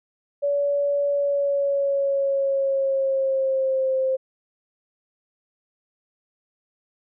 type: tone with pitch glide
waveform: sine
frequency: 570 to 525.7 Hz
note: C#5 to C5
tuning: +48 to +8 cents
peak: -19 dBFS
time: 0.42-4.17 s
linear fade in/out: 20 ms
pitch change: -140 cents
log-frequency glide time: 1.09-3.94 s
effects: none